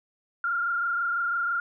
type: tone with frequency modulation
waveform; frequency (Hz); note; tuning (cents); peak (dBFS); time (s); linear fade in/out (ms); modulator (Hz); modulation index
sine; 1396.9; F6; 0; -24; 0.44-1.6; 2; 26; 1.3
effects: none